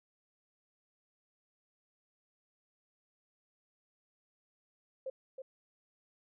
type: tone with echo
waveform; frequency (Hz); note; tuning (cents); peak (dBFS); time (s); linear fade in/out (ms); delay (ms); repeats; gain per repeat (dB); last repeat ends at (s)
sine; 527; C5; +12; -36; 5.06-5.1; 5; 320; 1; -6; 5.42
effects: none